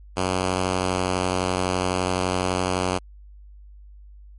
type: tone with pitch glide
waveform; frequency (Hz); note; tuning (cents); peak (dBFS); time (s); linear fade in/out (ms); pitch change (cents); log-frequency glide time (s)
5% pulse; 92.5 to 91.86; F#2 to F#2; 0 to -12; -10; 0.16-2.99; 20; -12; 0.72-1.03
effects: added 50 Hz sine -42 dBFS peak until 4.38 s + MP3 48 kbps